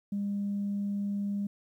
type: tone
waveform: sine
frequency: 201.8 Hz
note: G#3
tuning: 49 cents flat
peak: -28 dBFS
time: 0.12-1.47 s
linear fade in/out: 5 ms
effects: tanh soft clip ceiling -25 dBFS + 11-bit